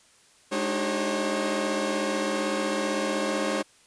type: tone cluster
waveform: sawtooth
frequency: 208.7 / 297.5 / 313.3 / 379.8 / 541 Hz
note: G#3 / D4 / D#4 / F#4 / C#5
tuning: +9 / +22 / +12 / +45 / -42 cents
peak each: -28 / -29 / -30 / -30 / -25 dBFS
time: 0.51-3.63 s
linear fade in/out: 20 ms
effects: white hiss -58 dBFS RMS until 3.86 s + resampled to 22050 Hz